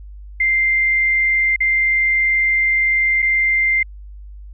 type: tone with dropouts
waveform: sine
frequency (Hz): 2093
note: C7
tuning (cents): 0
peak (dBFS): -13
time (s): 0.4-3.83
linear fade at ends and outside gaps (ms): 5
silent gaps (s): 1.562-1.604 / 3.221-3.225
effects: added 50 Hz sine -33 dBFS peak until 4.53 s